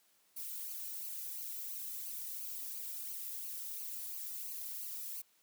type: noise with flanger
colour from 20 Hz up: violet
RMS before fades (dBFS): -43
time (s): 0.36-5.22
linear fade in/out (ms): 10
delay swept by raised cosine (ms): 0.55 to 1.85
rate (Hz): 2.9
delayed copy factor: -0.9
effects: white hiss -71 dBFS RMS until 5.42 s + high-pass 150 Hz 12 dB/octave